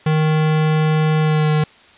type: tone with pitch glide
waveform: square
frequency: 155.56 to 153.15 Hz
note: D#3 to D#3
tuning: 0 to -27 cents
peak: -14 dBFS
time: 0.06-1.64 s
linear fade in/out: 5 ms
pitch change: -27 cents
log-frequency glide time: 1.2-1.5 s
effects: white hiss -47 dBFS RMS until 1.97 s + resampled to 8000 Hz